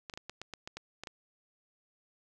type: clicks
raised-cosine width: 0.2 ms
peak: -24 dBFS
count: 10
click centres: 0.098 / 0.138 / 0.175 / 0.296 / 0.416 / 0.537 / 0.675 / 0.77 / 1.036 / 1.072 s
effects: none